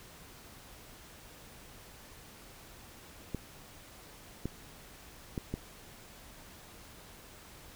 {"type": "clicks", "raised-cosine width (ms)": 3, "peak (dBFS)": -21, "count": 4, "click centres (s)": [3.347, 4.456, 5.378, 5.54], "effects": ["pink hiss -53 dBFS RMS until 7.75 s"]}